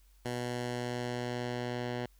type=tone with low-pass filter sweep; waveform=10% pulse; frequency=122.4 Hz; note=B2; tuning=15 cents flat; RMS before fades=-36 dBFS; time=0.25-2.06 s; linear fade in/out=5 ms; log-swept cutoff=11000 to 3900 Hz; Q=0.76; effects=added 47 Hz sine -59 dBFS peak until 2.19 s + white hiss -70 dBFS RMS until 2.19 s

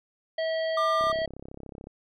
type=harmonic tone; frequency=646 Hz; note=E5; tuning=35 cents flat; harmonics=1 / 3 / 5 / 7; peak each=-26 / -36 / -40 / -43 dBFS; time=0.38-1.26 s; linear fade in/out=5 ms
type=tone; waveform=triangle; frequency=1198 Hz; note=D6; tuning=34 cents sharp; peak=-22 dBFS; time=0.77-1.12 s; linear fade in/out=5 ms
type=click train; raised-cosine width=2 ms; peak=-28 dBFS; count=30; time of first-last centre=1.01-1.871 s; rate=33.7 Hz
effects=none

